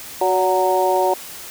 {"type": "harmonic tone with a mistuned harmonic", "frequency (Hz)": 185, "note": "F#3", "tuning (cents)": 0, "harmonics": [2, 3, 4, 5], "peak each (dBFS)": [-20, -20, -20, -20], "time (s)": [0.21, 1.14], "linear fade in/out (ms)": 5, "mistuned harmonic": 3, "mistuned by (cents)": 41, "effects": ["white hiss -35 dBFS RMS until 1.5 s"]}